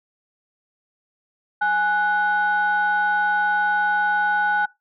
sine tone pair together, 832.7 / 1480 Hz, G#5 / F#6, +4 / 0 cents, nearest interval minor seventh, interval 996 cents, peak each -19 dBFS, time 1.61-4.66 s, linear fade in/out 10 ms, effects noise-tail reverb RT60 0.2 s tail -21 dB re dry + tanh soft clip ceiling -12 dBFS

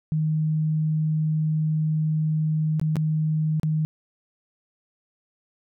sine tone with dropouts, 155.7 Hz, D#3, 2 cents sharp, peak -20 dBFS, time 0.12-3.85 s, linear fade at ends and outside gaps 0 ms, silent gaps 2.797-2.814 / 2.957-2.967 / 3.598-3.632 s, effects none

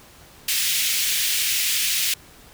pink high-pass noise, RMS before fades -22 dBFS, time 0.48-2.14 s, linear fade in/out 5 ms, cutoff 2300 Hz, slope 24 dB/octave, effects pink hiss -48 dBFS RMS until 2.53 s

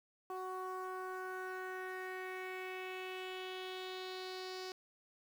sawtooth tone with low-pass filter sweep, 372 Hz, F#4, 9 cents sharp, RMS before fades -44 dBFS, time 0.3-4.72 s, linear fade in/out 2 ms, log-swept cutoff 1000 to 5000 Hz, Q 3.7, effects 10-bit

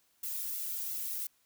violet noise with flanger, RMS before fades -37 dBFS, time 0.23-1.27 s, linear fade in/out 5 ms, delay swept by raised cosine 1.4 to 2.22 ms, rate 2.9 Hz, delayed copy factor +0.9, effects white hiss -71 dBFS RMS until 1.45 s

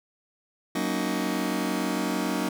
sawtooth chord, D# minor seventh, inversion first, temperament just, 186.68 / 233.3 / 280 / 311.1 Hz, F#3 / A#3 / C#4 / D#4, +16 / +2 / +18 / 0 cents, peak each -27 dBFS, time 0.75-2.49 s, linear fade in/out 5 ms, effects none

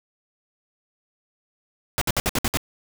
pink noise bursts, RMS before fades -22 dBFS, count 7, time 1.98-2.572 s, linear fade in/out 0 ms, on 34 ms, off 59 ms, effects none

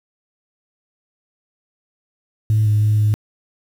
sine tone with pitch steps, 108.1 / 105.7 / 106.6 / 106 Hz, A2 / G#2 / G#2 / G#2, -30 / +31 / +46 / +36 cents, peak -11 dBFS, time 2.5-3.14 s, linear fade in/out 0 ms, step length 160 ms, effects tanh soft clip ceiling -9 dBFS + 7-bit

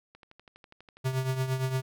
click train, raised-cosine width 0.3 ms, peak -35 dBFS, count 13, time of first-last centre 0.15-1.134 s, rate 12.2 Hz
square tone with tremolo, 130.81 Hz, C3, in tune, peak -25 dBFS, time 1.04-1.82 s, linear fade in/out 20 ms, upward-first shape triangle, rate 8.7 Hz, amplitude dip 70%
effects none

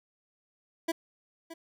25% pulse tone with echo, 329.6 Hz, E4, in tune, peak -23 dBFS, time 0.88-0.92 s, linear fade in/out 10 ms, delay 620 ms, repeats 1, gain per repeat -14 dB, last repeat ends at 1.54 s, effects none

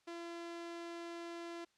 sawtooth tone, 340 Hz, F4, 46 cents flat, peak -40 dBFS, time 0.07-1.65 s, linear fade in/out 10 ms, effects white hiss -75 dBFS RMS until 1.77 s + low-pass 6000 Hz 12 dB/octave

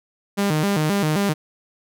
sawtooth tone with vibrato, 175.7 Hz, F3, 11 cents sharp, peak -14 dBFS, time 0.37-1.34 s, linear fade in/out 20 ms, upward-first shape square, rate 3.8 Hz, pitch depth 230 cents each way, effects none

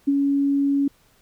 sine tone with ADSR envelope, 280 Hz, C#4, 18 cents sharp, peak -14 dBFS, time 0.07-0.88 s, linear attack 13 ms, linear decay 33 ms, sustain -3 dB, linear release 5 ms, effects pink hiss -59 dBFS RMS until 1.21 s

